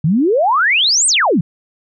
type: exponential two-way sweep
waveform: sine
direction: up then down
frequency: 142.5 to 8870 to 142.5 Hz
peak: -10 dBFS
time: 0.04-1.41 s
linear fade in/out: 5 ms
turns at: 1.07 s
effects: none